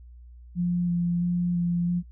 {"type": "tone with vibrato", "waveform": "sine", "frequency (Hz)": 174.61, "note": "F3", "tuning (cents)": 0, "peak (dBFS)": -22, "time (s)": [0.55, 2.03], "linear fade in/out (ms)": 50, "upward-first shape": "square", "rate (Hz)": 1.5, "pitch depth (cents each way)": 12, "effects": ["noise-tail reverb RT60 0.1 s tail -26 dB re dry", "added 60 Hz sine -44 dBFS peak until 2.11 s"]}